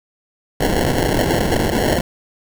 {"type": "noise with sample-and-hold", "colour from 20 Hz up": "white", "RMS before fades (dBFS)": -17, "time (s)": [0.6, 2.01], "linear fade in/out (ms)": 5, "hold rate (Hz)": 1225, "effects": []}